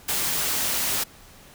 white noise, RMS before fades -25 dBFS, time 0.08-1.04 s, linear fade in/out 10 ms, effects pink hiss -49 dBFS RMS until 1.54 s

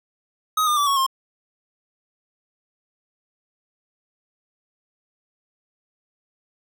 square tone with pitch steps, 1261 / 1208.2 / 1157.7 / 1109.2 / 1062.8 Hz, D#6 / D6 / D6 / C#6 / C6, +23 / +49 / -25 / +1 / +27 cents, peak -18 dBFS, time 0.57-1.065 s, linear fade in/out 5 ms, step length 99 ms, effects none

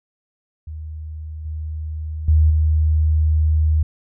sine tone with level steps, 77.78 Hz, D#2, in tune, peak -28 / -24 / -10 / -13 dBFS, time 0.67-3.83 s, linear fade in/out 5 ms, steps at 1.45 / 2.28 / 2.5 s, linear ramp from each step 5 ms, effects none

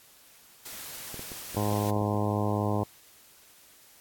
white noise, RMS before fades -41 dBFS, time 0.65-1.91 s, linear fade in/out 10 ms
clicks, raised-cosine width 2 ms, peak -28 dBFS, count 8, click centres 1.143 / 1.194 / 1.318 / 1.547 / 1.726 / 1.965 / 2.017 / 2.144 s
harmonic tone, 103.83 Hz, G#2, in tune, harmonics 1 / 2 / 3 / 4 / 5 / 6 / 7 / 8 / 9 / 10, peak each -29 / -32 / -34 / -35 / -36 / -37 / -37 / -38 / -39 / -39 dBFS, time 1.56-2.84 s, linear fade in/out 10 ms
effects white hiss -56 dBFS RMS until 4 s + AAC 64 kbps

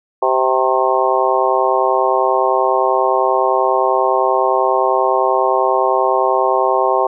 harmonic tone with a mistuned harmonic, 130 Hz, C3, 11 cents flat, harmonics 3 / 4 / 5 / 6 / 7 / 8, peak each -19 / -19 / -19 / -19 / -19 / -19 dBFS, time 0.22-7.07 s, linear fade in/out 5 ms, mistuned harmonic 8, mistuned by +54 cents, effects none

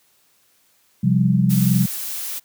sine chord, C suspended fourth, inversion none, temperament just, 130.81 / 174.42 / 196.22 Hz, C3 / F3 / G3, 0 / -2 / +2 cents, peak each -18 dBFS, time 1.03-1.86 s, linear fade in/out 10 ms
blue noise, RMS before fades -28 dBFS, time 1.49-2.4 s, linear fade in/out 20 ms
effects white hiss -60 dBFS RMS until 2.44 s + high-pass 60 Hz 12 dB/octave

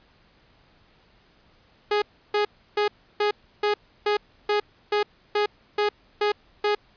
sawtooth tone bursts, 415.8 Hz, G#4, 2 cents sharp, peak -16 dBFS, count 12, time 1.91-6.75 s, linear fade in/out 5 ms, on 110 ms, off 320 ms, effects pink hiss -59 dBFS RMS until 6.96 s + resampled to 11025 Hz

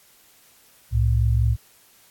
sine tone pair together, 66.36 / 111.6 Hz, C2 / A2, +25 / +25 cents, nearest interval major sixth, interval 900 cents, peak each -19 dBFS, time 0.91-1.57 s, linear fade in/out 50 ms, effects white hiss -55 dBFS RMS until 2.1 s + AAC 64 kbps

